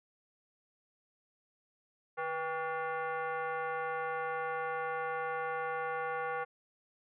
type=tone with frequency modulation; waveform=sine; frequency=153.1 Hz; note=D#3; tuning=28 cents flat; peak=-33 dBFS; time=2.17-6.45 s; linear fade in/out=20 ms; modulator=642 Hz; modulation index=2.3; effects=none